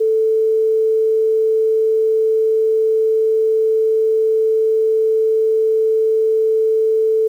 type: tone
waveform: sine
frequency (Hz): 440.7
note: A4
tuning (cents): +3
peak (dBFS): -12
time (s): 0-7.28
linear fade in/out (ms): 10
effects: 8-bit